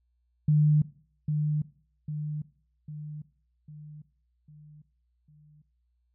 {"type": "tone with echo", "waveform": "sine", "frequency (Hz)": 150.6, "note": "D3", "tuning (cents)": 44, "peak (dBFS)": -18, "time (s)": [0.48, 0.82], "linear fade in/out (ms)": 5, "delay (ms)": 800, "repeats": 6, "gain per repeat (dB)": -6, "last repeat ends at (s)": 5.62, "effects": ["noise-tail reverb RT60 0.5 s tail -18 dB re dry", "added 60 Hz sine -69 dBFS peak until 6.14 s"]}